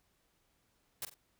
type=noise with echo; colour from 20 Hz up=white; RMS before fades=-39 dBFS; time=1.02-1.05 s; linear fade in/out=2 ms; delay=46 ms; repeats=2; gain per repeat=-10 dB; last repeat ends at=1.142 s; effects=pink hiss -75 dBFS RMS until 1.39 s